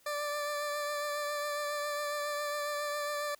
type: tone with vibrato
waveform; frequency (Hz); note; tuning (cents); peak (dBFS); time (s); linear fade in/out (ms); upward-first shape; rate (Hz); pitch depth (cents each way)
20% pulse; 587.3; D5; 0; -28; 0.06-3.35; 5; triangle; 7.3; 21
effects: white hiss -65 dBFS RMS until 3.39 s